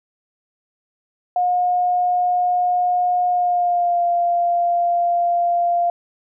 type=tone with pitch glide; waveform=sine; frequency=718 to 695.1 Hz; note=F5 to F5; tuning=+48 to -8 cents; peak=-15 dBFS; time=1.36-5.9 s; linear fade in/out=2 ms; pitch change=-56 cents; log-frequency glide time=3.28-4.03 s; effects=none